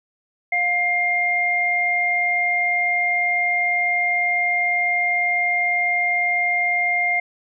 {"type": "tone pair together", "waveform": "sine", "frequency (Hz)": [706, 2114], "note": ["F5", "C7"], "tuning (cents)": [19, 17], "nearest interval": "octave + perfect fifth", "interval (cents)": 1898, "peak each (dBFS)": [-24, -18], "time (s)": [0.52, 7.2], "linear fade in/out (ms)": 5, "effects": []}